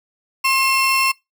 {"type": "tone pair together", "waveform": "35% pulse", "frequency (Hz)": [1068, 2691], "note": ["C6", "E7"], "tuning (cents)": [35, 35], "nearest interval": "octave + major third", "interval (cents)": 1600, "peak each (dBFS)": -16, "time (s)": [0.44, 1.12], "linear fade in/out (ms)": 10, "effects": ["noise-tail reverb RT60 0.2 s tail -24 dB re dry"]}